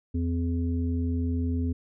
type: harmonic tone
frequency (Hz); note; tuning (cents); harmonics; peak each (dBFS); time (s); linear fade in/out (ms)
84.7; E2; +48; 1 / 3 / 5; -26 / -29 / -41; 0.14-1.73; 10
effects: none